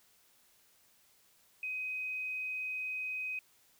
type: tone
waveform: sine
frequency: 2516 Hz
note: D#7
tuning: 19 cents sharp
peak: -35 dBFS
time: 1.63-3.39 s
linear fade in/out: 2 ms
effects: white hiss -67 dBFS RMS until 3.79 s